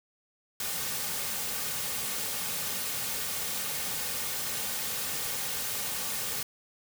white noise with comb filter, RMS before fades -33 dBFS, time 0.6-6.43 s, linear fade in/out 2 ms, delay 3 ms, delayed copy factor -0.5, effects none

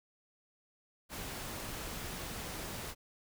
pink noise, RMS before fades -42 dBFS, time 1.09-2.95 s, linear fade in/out 50 ms, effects none

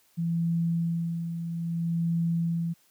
sine tone with tremolo, 167.8 Hz, E3, 31 cents sharp, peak -23 dBFS, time 0.17-2.74 s, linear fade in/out 20 ms, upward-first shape sine, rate 0.61 Hz, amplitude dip 55%, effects white hiss -64 dBFS RMS until 2.9 s + high-pass 60 Hz 12 dB/octave

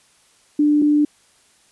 sine tone pair in turn, 296.3 / 296.3 Hz, D4 / D4, +15 / +15 cents, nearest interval unison, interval 0 cents, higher neither, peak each -12 dBFS, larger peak neither, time 0.59-0.82 / 0.82-1.05 s, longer neither, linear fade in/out 5 ms, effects white hiss -56 dBFS RMS until 1.71 s + resampled to 24000 Hz

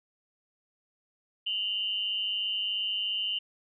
sine tone pair together, 2834 / 3037 Hz, F7 / F#7, +25 / +44 cents, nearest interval minor second, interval 119 cents, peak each -31 / -31 dBFS, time 1.46-3.39 s, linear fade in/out 10 ms, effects none

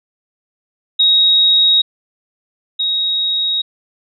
sine tone pair in turn, 3783 / 3783 Hz, A#7 / A#7, +25 / +25 cents, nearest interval unison, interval 0 cents, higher neither, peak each -8 / -14 dBFS, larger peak first, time 0.99-1.82 / 2.79-3.62 s, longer neither, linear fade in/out 10 ms, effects none

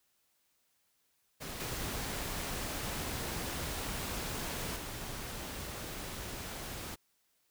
pink noise with level steps, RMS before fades -42 / -38 / -42 dBFS, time 1.4-6.96 s, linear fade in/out 20 ms, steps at 1.6 / 4.76 s, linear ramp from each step 2 ms, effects white hiss -75 dBFS RMS until 7.5 s

